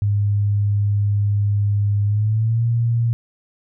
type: tone with pitch glide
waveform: sine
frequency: 102.3 to 116.84 Hz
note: G#2 to A#2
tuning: -26 to +4 cents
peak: -15 dBFS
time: 0.02-3.13 s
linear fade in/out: 0 ms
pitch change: +230 cents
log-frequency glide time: 2.05-2.65 s
effects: none